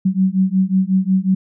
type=beating tone pair; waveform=sine; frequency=186.3 / 191.8 Hz; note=F#3 / G3; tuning=+12 / -37 cents; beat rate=5.5 Hz; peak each=-16 dBFS; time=0.05-1.35 s; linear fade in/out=10 ms; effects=none